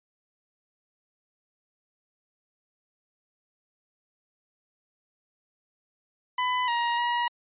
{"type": "tone with pitch steps", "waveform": "sawtooth", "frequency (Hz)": [1000, 946, 957], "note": ["B5", "A#5", "A#5"], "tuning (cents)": [21, 25, 45], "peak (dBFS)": -20, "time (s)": [6.38, 7.28], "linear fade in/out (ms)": 5, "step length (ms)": 300, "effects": ["resampled to 8000 Hz"]}